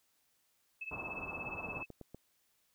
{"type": "tone with tremolo", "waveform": "sine", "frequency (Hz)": 2604, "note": "E7", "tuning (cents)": -22, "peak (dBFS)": -37, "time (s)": [0.81, 1.86], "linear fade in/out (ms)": 5, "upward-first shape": "triangle", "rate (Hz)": 17, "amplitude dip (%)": 95}
{"type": "low-pass noise", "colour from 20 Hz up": "white", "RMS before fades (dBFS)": -46, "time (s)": [0.91, 1.83], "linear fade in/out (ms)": 2, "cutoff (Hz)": 1200, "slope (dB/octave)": 48}
{"type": "clicks", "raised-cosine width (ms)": 2, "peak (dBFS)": -34, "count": 5, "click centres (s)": [1.688, 1.77, 1.903, 2.013, 2.146]}
{"effects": ["white hiss -75 dBFS RMS until 2.74 s"]}